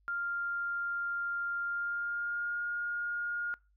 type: tone with pitch glide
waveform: sine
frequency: 1396.9 to 1423 Hz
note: F6 to F6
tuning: 0 to +32 cents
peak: -32 dBFS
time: 0.08-3.54 s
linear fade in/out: 0 ms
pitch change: +32 cents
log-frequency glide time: 1.64-2.62 s
effects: noise-tail reverb RT60 0.3 s tail -25 dB re dry + added 50 Hz sine -66 dBFS peak until 3.76 s